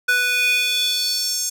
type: tone with high-pass filter sweep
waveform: square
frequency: 493.9 Hz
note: B4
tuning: in tune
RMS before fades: -20 dBFS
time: 0.08-1.5 s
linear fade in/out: 10 ms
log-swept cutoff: 1600 to 6700 Hz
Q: 4.2
effects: none